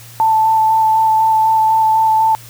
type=tone with vibrato; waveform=sine; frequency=882 Hz; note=A5; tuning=4 cents sharp; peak=-9 dBFS; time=0.2-2.35 s; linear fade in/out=0 ms; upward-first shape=square; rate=4 Hz; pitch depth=10 cents each way; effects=added 117 Hz sine -38 dBFS peak until 2.49 s + white hiss -39 dBFS RMS until 2.49 s